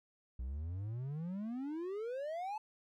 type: exponential sweep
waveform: triangle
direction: up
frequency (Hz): 59 to 880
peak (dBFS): -36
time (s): 0.39-2.58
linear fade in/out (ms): 5
effects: none